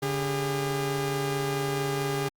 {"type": "tone pair together", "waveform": "sawtooth", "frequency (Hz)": [142.91, 404.2], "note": ["D3", "G#4"], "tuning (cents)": [-47, -47], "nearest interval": "octave + tritone", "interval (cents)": 1800, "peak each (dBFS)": [-26, -25], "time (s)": [0.02, 2.29], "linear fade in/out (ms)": 10, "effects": ["Opus 48 kbps"]}